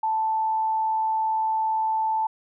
sine tone with frequency modulation, 880 Hz, A5, in tune, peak -21 dBFS, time 0.03-2.27 s, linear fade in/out 5 ms, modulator 82.4 Hz, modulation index 0.2, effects none

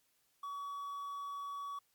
triangle tone with quantisation, 1133 Hz, C#6, 37 cents sharp, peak -38 dBFS, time 0.43-1.79 s, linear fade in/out 5 ms, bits 11, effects white hiss -75 dBFS RMS until 1.94 s + MP3 96 kbps

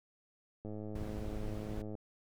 click train, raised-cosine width 2 ms, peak -31 dBFS, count 139, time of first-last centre 0.65-1.952 s, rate 106 Hz
brown noise, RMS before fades -42 dBFS, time 0.95-1.82 s, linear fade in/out 5 ms
effects none

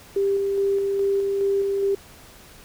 sine tone with tremolo, 395.7 Hz, G4, 16 cents sharp, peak -18 dBFS, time 0.16-1.95 s, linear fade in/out 5 ms, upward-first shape square, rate 2.4 Hz, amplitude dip 25%, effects pink hiss -47 dBFS RMS until 2.64 s

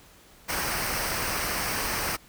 pink noise with comb filter, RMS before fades -29 dBFS, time 0.48-2.17 s, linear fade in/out 20 ms, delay 0.28 ms, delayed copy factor -0.55, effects pink hiss -54 dBFS RMS until 2.28 s

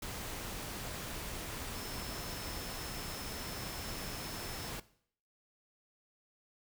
sine tone in noise, 5274 Hz, E8, in tune, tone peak -50 dBFS, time 1.75-4.7 s, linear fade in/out 5 ms, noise pink, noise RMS -42 dBFS, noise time 0.02-4.8 s, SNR -11 dB, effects noise-tail reverb RT60 0.6 s tail -18 dB re dry

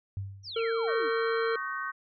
sine tone with exponential decay, 98 Hz, G2, in tune, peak -29 dBFS, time 0.17-0.68 s, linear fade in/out 0 ms, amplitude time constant 110 ms
sine exponential sweep, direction down, 5920 to 246.9 Hz, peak -37 dBFS, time 0.43-1.1 s, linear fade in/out 50 ms
harmonic tone, 455.7 Hz, A#4, 39 cents flat, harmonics 1 / 3 / 5 / 7 / 9, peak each -27 / -36 / -43 / -46 / -45 dBFS, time 0.56-1.56 s, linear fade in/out 5 ms
sine chord, Eb dominant seventh, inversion third, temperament equal with one note detuned, 1108.7 / 1244.5 / 1528.6 / 1864.7 Hz, Db6 / Eb6 / G6 / Bb6, 0 / 0 / -44 / 0 cents, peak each -36 / -40 / -35 / -40 dBFS, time 0.87-1.92 s, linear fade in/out 20 ms
effects none

